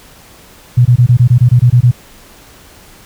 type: tone bursts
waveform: sine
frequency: 122.4 Hz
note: B2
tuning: 15 cents flat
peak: -3 dBFS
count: 11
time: 0.77-1.914 s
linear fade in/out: 10 ms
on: 84 ms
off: 22 ms
effects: pink hiss -40 dBFS RMS until 3.05 s